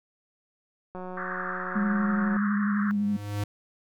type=click train; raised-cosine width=1 ms; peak=-25 dBFS; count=260; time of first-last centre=0.95-2.365 s; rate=183 Hz
type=band-pass noise; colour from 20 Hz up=pink; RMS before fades=-34 dBFS; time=1.17-2.91 s; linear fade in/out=0 ms; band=1100 to 1800 Hz; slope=96 dB/octave
type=tone with vibrato; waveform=sine; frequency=205.1 Hz; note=G#3; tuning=21 cents flat; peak=-23 dBFS; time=1.75-3.17 s; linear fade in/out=10 ms; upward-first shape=triangle; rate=12 Hz; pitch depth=32 cents each way
type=tone with exponential growth; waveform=square; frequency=102.9 Hz; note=G#2; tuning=16 cents flat; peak=-26 dBFS; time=2.61-3.44 s; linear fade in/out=5 ms; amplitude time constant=180 ms
effects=none